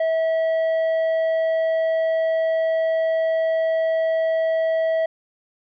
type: tone with tanh clipping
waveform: sine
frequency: 648 Hz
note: E5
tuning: 30 cents flat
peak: -19 dBFS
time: 0-5.06 s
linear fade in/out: 5 ms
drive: 6 dB
effects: none